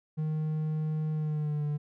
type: tone with pitch glide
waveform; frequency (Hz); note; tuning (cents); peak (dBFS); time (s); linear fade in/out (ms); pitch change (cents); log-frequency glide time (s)
triangle; 155.2 to 147.85; D#3 to D3; -4 to +12; -26; 0.17-1.78; 20; -84; 1.12-1.66
effects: none